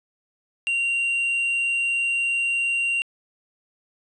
triangle tone, 2763 Hz, F7, 19 cents flat, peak -19 dBFS, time 0.67-3.02 s, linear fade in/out 0 ms, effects resampled to 22050 Hz

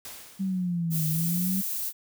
white noise with exponential decay, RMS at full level -39 dBFS, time 0.05-1.02 s, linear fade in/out 1 ms, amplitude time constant 210 ms
sine exponential two-way sweep, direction down then up, 195.4 to 155.56 to 195.4 Hz, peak -25 dBFS, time 0.39-1.62 s, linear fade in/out 20 ms, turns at 1.07 s
violet noise, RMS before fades -31 dBFS, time 0.9-1.93 s, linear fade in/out 50 ms
effects none

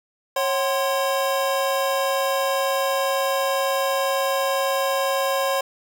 square tone cluster, 546 / 754 / 1044 Hz, C#5 / F#5 / C6, -26 / +32 / -4 cents, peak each -23 / -29 / -26 dBFS, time 0.36-5.61 s, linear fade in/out 5 ms, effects none

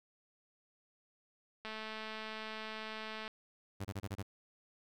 click train, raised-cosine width 0.3 ms, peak -28 dBFS, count 356, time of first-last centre 1.65-3.278 s, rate 218 Hz
sawtooth tone bursts, 99 Hz, G2, 18 cents sharp, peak -34 dBFS, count 6, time 3.8-4.228 s, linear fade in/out 10 ms, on 48 ms, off 28 ms
effects none

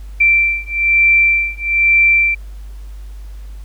sine beating tone pair, 2347 / 2348.1 Hz, D7 / D7, -2 / -1 cents, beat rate 1.1 Hz, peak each -13 dBFS, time 0.2-2.35 s, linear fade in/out 10 ms, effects added 50 Hz sine -28 dBFS peak until 3.64 s + pink hiss -50 dBFS RMS until 3.64 s

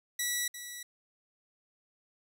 10% pulse tone with echo, 1950 Hz, B6, 23 cents flat, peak -21 dBFS, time 0.19-0.48 s, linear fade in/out 5 ms, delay 350 ms, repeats 1, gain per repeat -11 dB, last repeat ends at 0.83 s, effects none

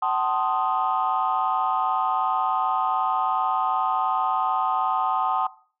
sine chord, F# diminished seventh, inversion none, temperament equal with one note detuned, 757.3 / 880 / 1046.5 / 1244.5 Hz, F#5 / A5 / C6 / Eb6, +40 / 0 / 0 / 0 cents, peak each -26 dBFS, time 0.02-5.47 s, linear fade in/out 5 ms, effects noise-tail reverb RT60 0.4 s tail -17 dB re dry + tanh soft clip ceiling -13 dBFS

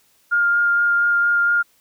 sine tone with vibrato, 1408 Hz, F6, 14 cents sharp, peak -14 dBFS, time 0.31-1.63 s, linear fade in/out 20 ms, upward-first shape sine, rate 4.3 Hz, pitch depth 10 cents each way, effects white hiss -59 dBFS RMS until 1.8 s

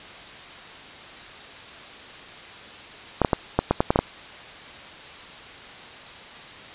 clicks, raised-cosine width 1 ms, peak -3 dBFS, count 9, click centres 3.217 / 3.248 / 3.332 / 3.59 / 3.71 / 3.805 / 3.905 / 3.959 / 3.99 s, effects white hiss -41 dBFS RMS until 6.74 s + resampled to 8000 Hz

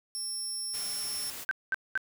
20% pulse tone, 5400 Hz, E8, 41 cents sharp, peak -28 dBFS, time 0.15-1.3 s, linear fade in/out 0 ms
white noise, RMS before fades -41 dBFS, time 0.73-1.45 s, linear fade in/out 20 ms
sine tone bursts, 1550 Hz, G6, 20 cents flat, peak -25 dBFS, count 3, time 1.49-1.976 s, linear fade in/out 0 ms, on 22 ms, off 210 ms
effects none

